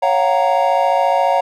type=chord; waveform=triangle; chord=Gb major seventh; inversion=second; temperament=equal with one note detuned; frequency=554.4 / 698.5 / 752.9 / 932.3 Hz; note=Db5 / F5 / Gb5 / Bb5; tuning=0 / 0 / +30 / 0 cents; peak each=-16 dBFS; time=0.02-1.41 s; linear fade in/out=10 ms; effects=none